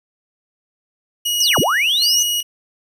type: tone with tremolo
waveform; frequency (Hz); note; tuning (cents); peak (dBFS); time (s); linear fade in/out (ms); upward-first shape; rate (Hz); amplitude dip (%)
sawtooth; 2900; F#7; -35; -14; 1.25-2.43; 10; square; 1.3; 60
type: linear two-way sweep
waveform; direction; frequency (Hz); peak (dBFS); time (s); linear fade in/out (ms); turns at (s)
sine; down then up; 6290 to 87.31 to 6290; -14; 1.4-2.23; 5; 1.59
effects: none